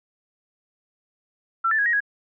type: tone with pitch steps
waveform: sine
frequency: 1346 / 1762 / 1656 / 1884 / 1659 Hz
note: E6 / A6 / G#6 / A#6 / G#6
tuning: +36 / +2 / -5 / +18 / -2 cents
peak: -18 dBFS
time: 1.64-2.005 s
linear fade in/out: 10 ms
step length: 73 ms
effects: none